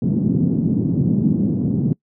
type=band-pass noise; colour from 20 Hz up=white; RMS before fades=-18 dBFS; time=0.02-1.93 s; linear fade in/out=2 ms; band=130 to 240 Hz; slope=24 dB/octave; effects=noise-tail reverb RT60 0.1 s tail -24 dB re dry